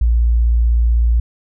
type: tone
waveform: sine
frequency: 58 Hz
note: A#1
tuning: 8 cents flat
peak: -10 dBFS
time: 0.01-1.2 s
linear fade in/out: 5 ms
effects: none